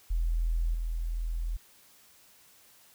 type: tone with level steps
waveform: sine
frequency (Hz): 41.31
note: E1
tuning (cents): +4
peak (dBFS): -25 / -29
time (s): 0.1-1.57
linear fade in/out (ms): 10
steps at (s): 0.74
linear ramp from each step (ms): 2
effects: white hiss -59 dBFS RMS until 2.94 s